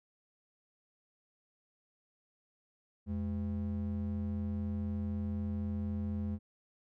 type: ring-modulated tone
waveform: triangle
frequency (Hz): 147.7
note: D3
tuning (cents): +10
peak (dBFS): -28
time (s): 3.06-6.39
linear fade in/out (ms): 50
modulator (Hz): 62
effects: none